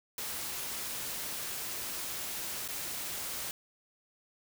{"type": "noise with dropouts", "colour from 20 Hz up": "white", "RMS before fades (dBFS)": -38, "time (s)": [0.18, 3.51], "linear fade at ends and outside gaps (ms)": 1, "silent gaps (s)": [2.678, 2.686], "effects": []}